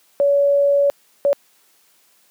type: tone bursts at uneven times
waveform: sine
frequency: 566 Hz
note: C#5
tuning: 36 cents sharp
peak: -12 dBFS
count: 2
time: 0.2-0.9 / 1.25-1.33 s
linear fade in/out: 0 ms
effects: white hiss -57 dBFS RMS until 2.3 s + high-pass 200 Hz 12 dB/octave